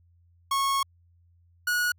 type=tone pair in turn; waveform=45% pulse; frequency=1097 / 1456.3 Hz; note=C#6 / F#6; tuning=-18 / -28 cents; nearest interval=perfect fourth; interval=490 cents; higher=second; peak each=-23 dBFS; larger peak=neither; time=0.51-0.83 / 1.67-1.92 s; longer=first; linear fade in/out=5 ms; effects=added 86 Hz sine -58 dBFS peak until 1.98 s